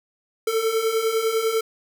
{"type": "beating tone pair", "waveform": "square", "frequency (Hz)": [440, 450], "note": ["A4", "A4"], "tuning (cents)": [0, 39], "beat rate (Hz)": 10, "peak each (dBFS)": [-27, -22], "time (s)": [0.47, 1.61], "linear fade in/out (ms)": 5, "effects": []}